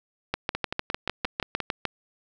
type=two click trains; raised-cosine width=0.3 ms; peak=-12 / -9 dBFS; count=7 / 11; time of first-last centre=0.55-1.603 / 0.34-1.853 s; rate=5.7 / 6.61 Hz; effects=none